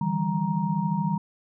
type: tone cluster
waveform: sine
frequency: 151.3 / 165.5 / 197.3 / 937 Hz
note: D#3 / E3 / G3 / A#5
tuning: -48 / +7 / +11 / +9 cents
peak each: -31 / -27 / -27 / -30 dBFS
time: 0.01-1.18 s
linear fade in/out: 5 ms
effects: none